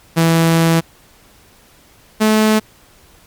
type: tone pair in turn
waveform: sawtooth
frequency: 164.81 / 216.4 Hz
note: E3 / A3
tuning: 0 / -29 cents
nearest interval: perfect fourth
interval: 471 cents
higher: second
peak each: -6 dBFS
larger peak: neither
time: 0.16-0.81 / 2.2-2.6 s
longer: first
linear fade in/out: 20 ms
effects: pink hiss -48 dBFS RMS until 3.26 s + MP3 96 kbps